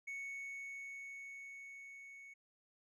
triangle tone with level ramp, 2217 Hz, C#7, in tune, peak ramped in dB -40 to -51 dBFS, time 0.07-2.34 s, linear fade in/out 10 ms, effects resampled to 24000 Hz

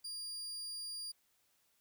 35% pulse tone, 4800 Hz, D8, 37 cents sharp, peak -40 dBFS, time 0.04-1.12 s, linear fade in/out 10 ms, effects white hiss -75 dBFS RMS until 1.8 s

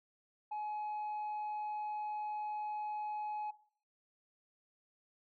sine tone, 845 Hz, G#5, 30 cents sharp, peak -35 dBFS, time 0.51-3.51 s, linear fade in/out 10 ms, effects noise-tail reverb RT60 0.5 s tail -18 dB re dry + tanh soft clip ceiling -36 dBFS

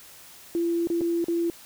sine tone with dropouts, 339.1 Hz, E4, 49 cents sharp, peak -22 dBFS, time 0.55-1.5 s, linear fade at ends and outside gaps 1 ms, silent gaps 0.872-0.901 / 1.009-1.015 / 1.243-1.283 s, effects white hiss -48 dBFS RMS until 1.65 s

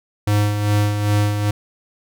square tone with tremolo, 103.83 Hz, G#2, in tune, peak -14 dBFS, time 0.27-1.51 s, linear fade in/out 5 ms, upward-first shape sine, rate 2.5 Hz, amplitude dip 50%, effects none

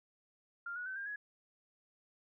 sine tone with pitch steps, 1396.9 / 1462.1 / 1530.4 / 1601.8 / 1676.6 Hz, F6 / F#6 / G6 / G6 / G#6, 0 / -21 / -42 / +37 / +16 cents, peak -39 dBFS, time 0.66-1.16 s, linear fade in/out 5 ms, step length 100 ms, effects none

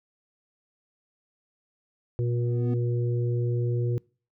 harmonic tone, 120 Hz, B2, 49 cents flat, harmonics 1 / 3 / 4, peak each -24 / -32 / -37 dBFS, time 2.19-3.98 s, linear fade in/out 0 ms
triangle tone with exponential growth, 246.9 Hz, B3, in tune, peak -24 dBFS, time 2.23-2.74 s, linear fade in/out 2 ms, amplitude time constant 110 ms
effects noise-tail reverb RT60 0.4 s tail -26 dB re dry

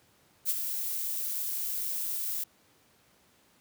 violet noise with ADSR envelope, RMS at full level -26 dBFS, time 0.45-2.44 s, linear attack 48 ms, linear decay 31 ms, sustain -7 dB, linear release 6 ms, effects pink hiss -64 dBFS RMS until 3.6 s + high-pass 100 Hz 12 dB/octave

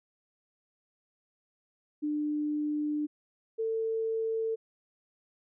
sine tone pair in turn, 298.7 / 447.5 Hz, D4 / A4, +29 / +29 cents, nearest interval perfect fifth, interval 700 cents, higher second, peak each -28 dBFS, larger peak neither, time 2.02-3.07 / 3.58-4.56 s, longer first, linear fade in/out 20 ms, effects none

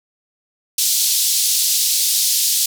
pink band-pass noise, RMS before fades -17 dBFS, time 0.78-2.66 s, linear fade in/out 5 ms, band 4000 to 16000 Hz, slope 24 dB/octave, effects none

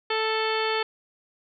harmonic tone, 440 Hz, A4, in tune, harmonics 1 / 2 / 3 / 4 / 5 / 6 / 7 / 8 / 10, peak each -27 / -30 / -32 / -33 / -34 / -35 / -35 / -36 / -37 dBFS, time 0.1-0.83 s, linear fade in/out 5 ms, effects none

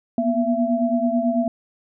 sine tone cluster, 236.8 / 245.9 / 671 Hz, A#3 / B3 / E5, +27 / -7 / +31 cents, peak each -22 dBFS, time 0.18-1.48 s, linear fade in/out 2 ms, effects none

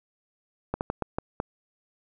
slowing click train, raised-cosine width 1 ms, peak -13 dBFS, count 6, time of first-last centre 0.74-1.401 s, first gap 69 ms, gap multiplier 1.33, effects none

